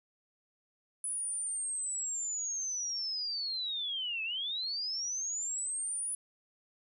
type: linear two-way sweep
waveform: sine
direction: down then up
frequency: 9960 to 2565 to 9960 Hz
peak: -33 dBFS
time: 1.04-6.15 s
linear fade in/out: 2 ms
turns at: 4.23 s
effects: none